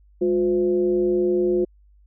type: tone with frequency modulation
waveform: sine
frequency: 357.8 Hz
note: F4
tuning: 42 cents sharp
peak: -17 dBFS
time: 0.21-1.65 s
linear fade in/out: 10 ms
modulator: 153 Hz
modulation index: 0.62
effects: added 50 Hz sine -51 dBFS peak until 2.06 s